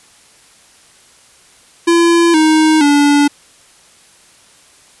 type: tone with pitch steps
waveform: square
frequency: 339.2 / 312.8 / 288.5 Hz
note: E4 / D#4 / D4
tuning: +50 / +9 / -31 cents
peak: -8 dBFS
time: 1.87-3.28 s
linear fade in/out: 10 ms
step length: 470 ms
effects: white hiss -46 dBFS RMS until 5 s + resampled to 24000 Hz